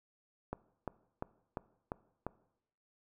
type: click train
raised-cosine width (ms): 1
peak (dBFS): -23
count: 6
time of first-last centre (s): 0.53-2.266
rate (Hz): 2.88
effects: noise-tail reverb RT60 0.8 s tail -20 dB re dry